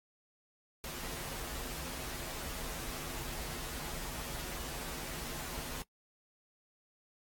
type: noise with comb filter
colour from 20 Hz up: pink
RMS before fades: -41 dBFS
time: 0.84-5.82 s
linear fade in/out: 0 ms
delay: 10 ms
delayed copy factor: -0.9
effects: noise-tail reverb RT60 0.1 s tail -21 dB re dry + AAC 64 kbps